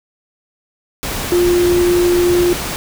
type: tone in noise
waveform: sine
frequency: 352 Hz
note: F4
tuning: 14 cents sharp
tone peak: -10 dBFS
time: 1.32-2.53 s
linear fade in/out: 0 ms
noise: pink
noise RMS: -22 dBFS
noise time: 1.03-2.76 s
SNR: +9 dB
effects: none